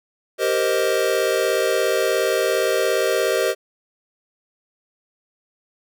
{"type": "chord", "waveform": "square", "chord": "C minor seventh", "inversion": "second", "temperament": "equal with one note detuned", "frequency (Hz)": [389.7, 466.2, 523.3, 622.3], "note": ["G4", "Bb4", "C5", "Eb5"], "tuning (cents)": [-10, 0, 0, 0], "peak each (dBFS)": -24, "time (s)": [0.38, 3.55], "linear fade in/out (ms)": 50, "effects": []}